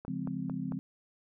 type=click train; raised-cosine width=1 ms; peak=-29 dBFS; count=4; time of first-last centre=0.05-0.721 s; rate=4.47 Hz
type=chord; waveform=sine; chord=Db major seventh; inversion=none; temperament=just; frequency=138.59 / 173.24 / 207.9 / 259.9 Hz; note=Db3 / F3 / Ab3 / C4; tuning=0 / -14 / +2 / -11 cents; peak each=-42 / -37 / -40 / -37 dBFS; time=0.08-0.79 s; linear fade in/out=0 ms
effects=none